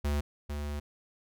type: tone pair in turn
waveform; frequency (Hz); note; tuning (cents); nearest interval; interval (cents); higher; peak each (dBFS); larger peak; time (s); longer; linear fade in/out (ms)
square; 72.9 / 73.28; D2 / D2; -12 / -3; unison; 9; second; -28 / -34; first; 0.04-0.21 / 0.49-0.8; second; 10
effects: none